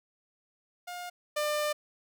sawtooth tone pair in turn, 711 / 597.9 Hz, F5 / D5, +31 / +31 cents, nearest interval minor third, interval 300 cents, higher first, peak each -34 / -24 dBFS, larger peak second, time 0.87-1.1 / 1.36-1.73 s, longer second, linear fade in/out 10 ms, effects none

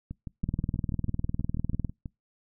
two click trains, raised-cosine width 5 ms, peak -24 / -16 dBFS, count 13 / 29, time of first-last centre 0.11-2.058 / 0.44-1.847 s, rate 6.16 / 19.9 Hz, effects noise-tail reverb RT60 0.2 s tail -25 dB re dry

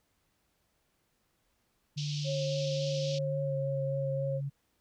sine tone with pitch glide, 146.83 to 139.71 Hz, D3 to C#3, 0 to +14 cents, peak -32 dBFS, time 1.96-4.5 s, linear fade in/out 20 ms, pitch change -86 cents, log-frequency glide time 3.36-3.63 s
white band-pass noise, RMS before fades -42 dBFS, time 1.97-3.19 s, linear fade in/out 10 ms, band 2700 to 5800 Hz, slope 48 dB/octave
sine tone with vibrato, 542 Hz, C#5, 39 cents flat, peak -32 dBFS, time 2.24-4.41 s, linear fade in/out 50 ms, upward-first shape triangle, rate 3.6 Hz, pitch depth 16 cents each way
effects pink hiss -75 dBFS RMS until 4.8 s

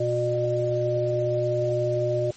harmonic tone, 120.8 Hz, B2, 38 cents flat, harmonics 1 / 3 / 5, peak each -27 / -27 / -24 dBFS, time 0-2.31 s, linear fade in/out 5 ms, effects white hiss -48 dBFS RMS until 2.36 s + MP3 32 kbps

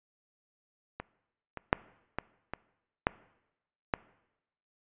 clicks, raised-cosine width 0.5 ms, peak -22 / -23 / -6 / -16 / -20 / -8 / -11 dBFS, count 7, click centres 1 / 1.573 / 1.729 / 2.186 / 2.536 / 3.069 / 3.938 s, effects noise-tail reverb RT60 0.9 s tail -21 dB re dry + resampled to 8000 Hz

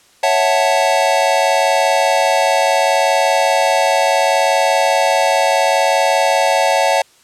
square chord, F# minor seventh, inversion second, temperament equal, 554.4 / 659.3 / 740 / 880 Hz, C#5 / E5 / F#5 / A5, 0 / 0 / 0 / 0 cents, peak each -18 dBFS, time 0.23-7.02 s, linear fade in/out 5 ms, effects white hiss -50 dBFS RMS until 7.23 s + low-pass 9000 Hz 12 dB/octave

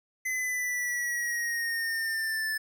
square exponential sweep, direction down, 2036 to 1746 Hz, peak -29 dBFS, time 0.25-2.58 s, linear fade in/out 10 ms, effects none

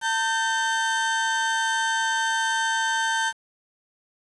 35% pulse tone pair together, 898.7 / 1554 Hz, A5 / G6, +36 / -16 cents, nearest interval major sixth, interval 948 cents, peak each -23 dBFS, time 0.01-3.33 s, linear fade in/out 50 ms, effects resampled to 22050 Hz + 8-bit

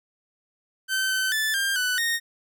sawtooth tone with pitch steps, 1540 / 1531 / 1750 / 1595 / 1493 / 1854 Hz, G6 / G6 / A6 / G6 / F#6 / A#6, -31 / -41 / -10 / +30 / +15 / -10 cents, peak -19 dBFS, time 0.88-2.2 s, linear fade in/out 50 ms, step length 220 ms, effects none

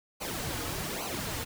pink noise with flanger, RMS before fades -35 dBFS, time 0.2-1.45 s, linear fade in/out 20 ms, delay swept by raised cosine 0.56 to 5.26 ms, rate 1.2 Hz, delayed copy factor -0.75, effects none

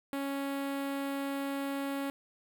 sawtooth tone with notch filter, 277.2 Hz, C#4, in tune, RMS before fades -35 dBFS, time 0.13-2.1 s, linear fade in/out 0 ms, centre 5900 Hz, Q 0.92, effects 10-bit

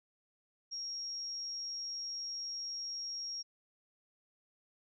sine tone, 5588 Hz, F8, in tune, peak -38 dBFS, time 0.71-3.43 s, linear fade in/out 20 ms, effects none

